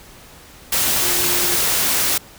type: tone in noise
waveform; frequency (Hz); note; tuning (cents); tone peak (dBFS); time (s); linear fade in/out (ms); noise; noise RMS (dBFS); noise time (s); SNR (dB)
sine; 353; F4; +19; -28; 1.02-1.56; 5; white; -18; 0.72-2.18; -13
effects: pink hiss -43 dBFS RMS until 2.38 s